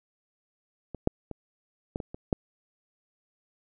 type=clicks; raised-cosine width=2 ms; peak=-23 / -8 / -23 / -17 / -21 / -25 / -10 dBFS; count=7; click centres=0.947 / 1.074 / 1.313 / 1.959 / 2.002 / 2.145 / 2.328 s; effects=none